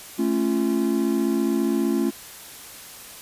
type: chord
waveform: triangle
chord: A augmented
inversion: none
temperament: just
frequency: 220 / 275 / 343.8 Hz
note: A3 / C#4 / E#4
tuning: 0 / -14 / -27 cents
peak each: -22 dBFS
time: 0.18-2.11 s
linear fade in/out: 20 ms
effects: white hiss -41 dBFS RMS until 3.21 s + resampled to 32000 Hz